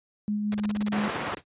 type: tone with tremolo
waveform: sine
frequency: 208.6 Hz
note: G#3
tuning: 8 cents sharp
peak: -24 dBFS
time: 0.28-1.08 s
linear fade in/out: 0 ms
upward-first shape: sine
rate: 5.9 Hz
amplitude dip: 25%
type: noise bursts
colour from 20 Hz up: pink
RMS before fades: -35 dBFS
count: 15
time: 0.52-1.342 s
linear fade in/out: 2 ms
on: 24 ms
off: 33 ms
type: band-pass noise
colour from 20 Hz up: white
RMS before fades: -32 dBFS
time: 0.92-1.35 s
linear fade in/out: 5 ms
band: 150 to 1500 Hz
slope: 12 dB/octave
type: noise with exponential decay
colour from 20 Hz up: pink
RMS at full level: -34 dBFS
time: 1.37-1.44 s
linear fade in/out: 1 ms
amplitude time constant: 15 ms
effects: high-pass 80 Hz 12 dB/octave + resampled to 8000 Hz